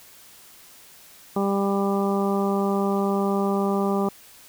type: harmonic tone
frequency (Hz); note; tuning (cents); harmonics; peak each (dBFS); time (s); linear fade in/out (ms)
198.1; G3; +18; 1 / 2 / 3 / 4 / 5 / 6; -23 / -25 / -31 / -30 / -34 / -32; 1.36-4.09; 5
effects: white hiss -49 dBFS RMS until 4.48 s